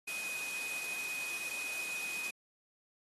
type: tone in noise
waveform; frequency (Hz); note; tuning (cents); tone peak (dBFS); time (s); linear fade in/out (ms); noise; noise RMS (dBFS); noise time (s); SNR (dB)
sine; 2500; D#7; +8; -38; 0.07-2.31; 10; white; -43; 0.07-2.31; +2
effects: high-pass 200 Hz 12 dB/octave + AAC 32 kbps